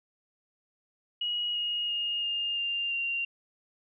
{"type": "tone with pitch steps", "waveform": "sine", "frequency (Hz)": [2900, 2873, 2847, 2821, 2795, 2769], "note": ["F#7", "F7", "F7", "F7", "F7", "F7"], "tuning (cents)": [-35, 48, 33, 17, 1, -15], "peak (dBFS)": -28, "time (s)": [1.21, 3.25], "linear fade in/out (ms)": 5, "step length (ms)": 340, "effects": []}